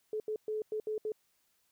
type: tone bursts at uneven times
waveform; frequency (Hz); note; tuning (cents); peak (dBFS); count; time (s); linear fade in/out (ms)
sine; 430.4; A4; -38; -32; 6; 0.13-0.2 / 0.28-0.36 / 0.48-0.62 / 0.72-0.8 / 0.87-0.98 / 1.05-1.12; 2
effects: white hiss -74 dBFS RMS until 1.71 s